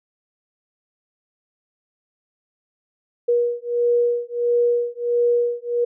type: beating tone pair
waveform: sine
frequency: 478.2 / 479.7 Hz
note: A#4 / A#4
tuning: +44 / +50 cents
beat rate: 1.5 Hz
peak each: -20 dBFS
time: 3.28-5.85 s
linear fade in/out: 10 ms
effects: none